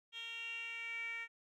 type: tone with band-pass filter sweep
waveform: 10% pulse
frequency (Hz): 460.9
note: A#4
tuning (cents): -20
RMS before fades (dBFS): -44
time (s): 0.12-1.28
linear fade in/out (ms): 50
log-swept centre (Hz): 3200 to 2100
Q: 7.7
effects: none